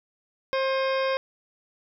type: harmonic tone with a mistuned harmonic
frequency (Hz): 532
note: C5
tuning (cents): +29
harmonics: 1 / 2 / 3 / 4 / 5 / 6 / 7 / 9 / 10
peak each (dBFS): -24 / -30 / -34 / -36 / -38 / -40 / -41 / -43 / -44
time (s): 0.53-1.17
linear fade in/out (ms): 0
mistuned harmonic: 5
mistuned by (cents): -100
effects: none